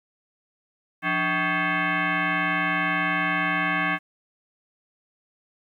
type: tone with frequency modulation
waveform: sine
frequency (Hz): 295.8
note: D4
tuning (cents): +13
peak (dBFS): -21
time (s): 1.02-3.99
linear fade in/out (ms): 50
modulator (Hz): 471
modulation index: 4.7
effects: 10-bit